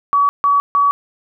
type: tone bursts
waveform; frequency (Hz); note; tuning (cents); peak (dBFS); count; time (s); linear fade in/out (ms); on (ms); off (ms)
sine; 1136; C#6; +42; -10; 3; 0.13-0.91; 0; 160; 150
effects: none